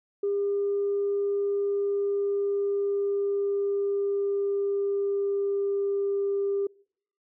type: tone with pitch glide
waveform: sine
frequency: 402.4 to 398.5 Hz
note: G4 to G4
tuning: +45 to +28 cents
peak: -23 dBFS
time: 0.23-6.67 s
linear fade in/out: 5 ms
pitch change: -17 cents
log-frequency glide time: 1.32-6.35 s
effects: noise-tail reverb RT60 0.6 s tail -26 dB re dry + tanh soft clip ceiling -19 dBFS